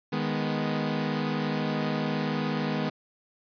sawtooth chord, G# minor, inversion second, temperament equal, 155.56 / 207.7 / 246.9 Hz, D#3 / G#3 / B3, 0 / 0 / 0 cents, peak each -27 dBFS, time 0.12-2.9 s, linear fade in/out 10 ms, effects resampled to 11025 Hz

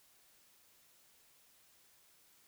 silence, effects white hiss -67 dBFS RMS until 2.47 s

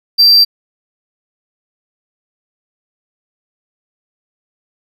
triangle tone, 4699 Hz, D8, in tune, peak -3 dBFS, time 0.18-0.45 s, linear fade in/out 20 ms, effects none

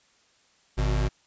square tone pair together, 51.91 / 123.47 Hz, G#1 / B2, 0 / 0 cents, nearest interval octave + minor third, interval 1500 cents, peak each -24 / -29 dBFS, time 0.77-1.09 s, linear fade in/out 20 ms, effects white hiss -63 dBFS RMS until 1.26 s + resampled to 16000 Hz

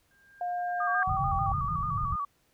sine tone with exponential growth, 1600 Hz, G6, 35 cents sharp, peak -24 dBFS, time 0.11-1.03 s, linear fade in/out 1 ms, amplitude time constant 200 ms
sine tone with pitch glide, 710 to 787.8 Hz, F5 to G5, +28 to +8 cents, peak -29 dBFS, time 0.41-1.52 s, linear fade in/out 2 ms, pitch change +180 cents, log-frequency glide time 0.9-1.23 s
sine tone with vibrato, 1179 Hz, D6, 6 cents sharp, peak -29 dBFS, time 0.8-2.25 s, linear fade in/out 5 ms, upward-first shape square, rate 6.8 Hz, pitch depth 60 cents each way
white low-pass noise, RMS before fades -33 dBFS, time 1.07-2.16 s, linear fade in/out 10 ms, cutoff 160 Hz, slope 48 dB/octave
effects pink hiss -69 dBFS RMS until 2.53 s

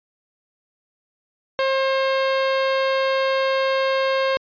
sawtooth tone, 534 Hz, C5, 35 cents sharp, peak -14 dBFS, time 1.59-4.37 s, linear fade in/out 0 ms, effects resampled to 11025 Hz

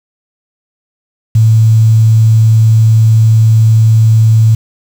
sine tone with quantisation, 111.1 Hz, A2, 17 cents sharp, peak -3 dBFS, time 1.35-4.55 s, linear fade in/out 5 ms, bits 5, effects none

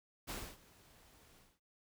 pink noise with ADSR envelope, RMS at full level -42 dBFS, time 0.27-1.6 s, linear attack 27 ms, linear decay 270 ms, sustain -22 dB, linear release 220 ms, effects none

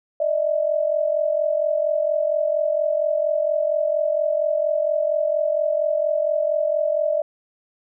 sine tone pair together, 595.7 / 640 Hz, D5 / D#5, +24 / +49 cents, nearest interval minor second, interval 125 cents, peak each -20 / -22 dBFS, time 0.2-7.22 s, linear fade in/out 5 ms, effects none

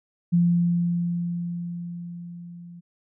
sine tone with level ramp, 172.9 Hz, F3, 17 cents flat, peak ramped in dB -15 to -40 dBFS, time 0.32-2.81 s, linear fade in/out 20 ms, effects none

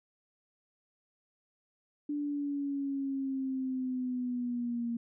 sine linear sweep, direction down, 293.7 to 233.1 Hz, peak -31 dBFS, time 2.09-4.97 s, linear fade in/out 5 ms, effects none

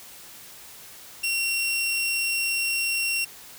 sawtooth tone, 2737 Hz, F7, 36 cents flat, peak -20 dBFS, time 1.23-3.25 s, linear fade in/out 10 ms, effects white hiss -45 dBFS RMS until 3.58 s

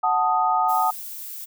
sine chord, D# diminished, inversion first, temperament equal, 740 / 880 / 1244.5 Hz, F#5 / A5 / D#6, 0 / 0 / 0 cents, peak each -22 dBFS, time 0.03-0.91 s, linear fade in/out 10 ms
violet noise, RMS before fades -35 dBFS, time 0.68-1.46 s, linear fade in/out 20 ms
effects none

